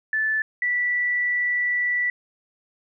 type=tone pair in turn; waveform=sine; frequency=1748 / 1962.1 Hz; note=A6 / B6; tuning=-12 / -12 cents; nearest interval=major second; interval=200 cents; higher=second; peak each=-20 / -20 dBFS; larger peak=neither; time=0.13-0.42 / 0.62-2.1 s; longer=second; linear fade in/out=2 ms; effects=none